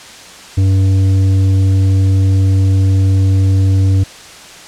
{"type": "tone with tanh clipping", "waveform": "sine", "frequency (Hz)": 96, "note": "G2", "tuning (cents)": -36, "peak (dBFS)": -9, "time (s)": [0.57, 4.04], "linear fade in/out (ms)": 10, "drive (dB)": 8, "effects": ["white hiss -34 dBFS RMS until 4.67 s", "low-pass 7000 Hz 12 dB/octave"]}